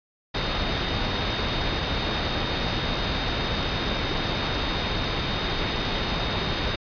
sine tone in noise, 3697 Hz, A#7, 15 cents flat, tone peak -34 dBFS, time 0.34-6.76 s, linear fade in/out 10 ms, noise pink, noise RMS -26 dBFS, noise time 0.34-6.76 s, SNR -11 dB, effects resampled to 11025 Hz

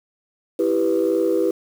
sine chord, E minor, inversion none, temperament equal, 329.6 / 392 / 493.9 Hz, E4 / G4 / B4, 0 / 0 / 0 cents, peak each -20 dBFS, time 0.59-1.51 s, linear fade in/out 5 ms, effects tanh soft clip ceiling -10 dBFS + 7-bit

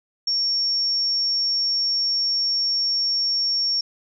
sine tone, 5500 Hz, F8, 27 cents flat, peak -19 dBFS, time 0.27-3.81 s, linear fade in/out 5 ms, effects none

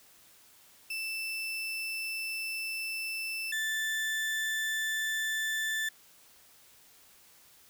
35% pulse tone pair in turn, 2652 / 1760.8 Hz, E7 / A6, +10 / +1 cents, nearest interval perfect fifth, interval 709 cents, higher first, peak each -32 / -28 dBFS, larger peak second, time 0.9-3.52 / 3.52-5.89 s, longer first, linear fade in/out 5 ms, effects white hiss -59 dBFS RMS until 7.69 s

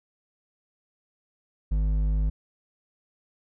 sine tone with hard clipping, 51.6 Hz, G#1, 10 cents flat, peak -23 dBFS, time 1.71-2.3 s, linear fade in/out 10 ms, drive 7 dB, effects none

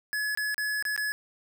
square tone with dropouts, 1700 Hz, G#6, 40 cents sharp, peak -28 dBFS, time 0.13-1.12 s, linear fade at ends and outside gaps 0 ms, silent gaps 0.35-0.374 / 0.544-0.58 / 0.825-0.852 / 0.963-0.977 s, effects none

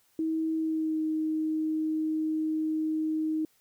sine tone with pitch glide, 320 to 313.4 Hz, D#4 to D#4, +49 to +13 cents, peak -26 dBFS, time 0.19-3.45 s, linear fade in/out 2 ms, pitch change -36 cents, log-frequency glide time 0.55-1.01 s, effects white hiss -67 dBFS RMS until 3.6 s

